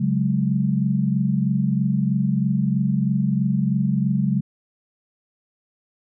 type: chord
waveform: sine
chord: C# suspended fourth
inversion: none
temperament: just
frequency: 138.59 / 184.79 / 207.9 Hz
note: C#3 / F#3 / G#3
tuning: 0 / -2 / +2 cents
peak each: -22 dBFS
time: 0-4.41 s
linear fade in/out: 10 ms
effects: none